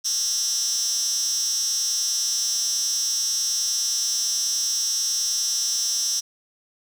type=tone with high-pass filter; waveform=10% pulse; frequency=229.4 Hz; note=A#3; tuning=28 cents flat; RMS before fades=-24 dBFS; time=0.04-6.21 s; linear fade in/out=20 ms; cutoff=5600 Hz; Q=6.7; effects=none